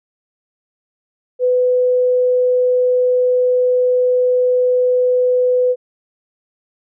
sine tone, 500 Hz, B4, 21 cents sharp, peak -11 dBFS, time 1.39-5.76 s, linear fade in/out 50 ms, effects none

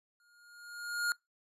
square tone with exponential growth, 1423 Hz, F6, 32 cents sharp, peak -28 dBFS, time 0.2-1.12 s, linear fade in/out 1 ms, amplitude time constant 200 ms, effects noise-tail reverb RT60 0.2 s tail -25 dB re dry + resampled to 32000 Hz

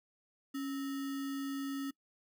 sine tone with sample-and-hold, 275.4 Hz, C#4, 11 cents flat, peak -35 dBFS, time 0.54-1.91 s, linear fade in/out 10 ms, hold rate 1575 Hz, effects noise-tail reverb RT60 0.1 s tail -22 dB re dry

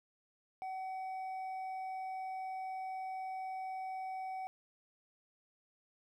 sine tone with hard clipping, 756 Hz, F#5, 37 cents sharp, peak -40 dBFS, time 0.62-4.47 s, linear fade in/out 0 ms, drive 4 dB, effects none

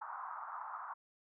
white band-pass noise, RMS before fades -45 dBFS, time 0.01-0.94 s, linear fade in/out 10 ms, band 810 to 1300 Hz, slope 48 dB/octave, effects none

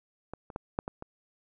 clicks, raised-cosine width 1 ms, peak -24 / -30 / -20 / -14 / -21 / -26 dBFS, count 6, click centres 0.336 / 0.502 / 0.561 / 0.789 / 0.879 / 1.024 s, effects none

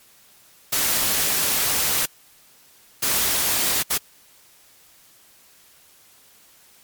white noise bursts at uneven times, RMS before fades -21 dBFS, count 3, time 0.72-2.06 / 3.02-3.83 / 3.9-3.98 s, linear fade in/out 10 ms, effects white hiss -53 dBFS RMS until 6.83 s + MP3 96 kbps

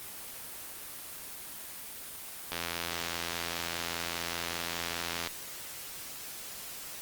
click train, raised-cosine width 0.2 ms, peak -15 dBFS, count 235, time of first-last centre 2.52-5.273 s, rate 85 Hz, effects white hiss -43 dBFS RMS until 7.01 s + Opus 24 kbps

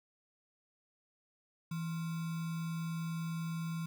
sine tone with sample-and-hold, 164.81 Hz, E3, in tune, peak -35 dBFS, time 1.71-3.86 s, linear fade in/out 5 ms, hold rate 1225 Hz, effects none

